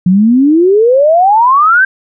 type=exponential sweep; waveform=sine; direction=up; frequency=174.61 to 1599 Hz; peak=-4 dBFS; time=0.06-1.85 s; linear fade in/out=5 ms; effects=none